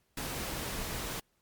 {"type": "noise", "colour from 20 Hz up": "pink", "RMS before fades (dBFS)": -37, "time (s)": [0.17, 1.2], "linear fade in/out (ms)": 5, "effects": ["pink hiss -74 dBFS RMS until 1.41 s", "MP3 96 kbps"]}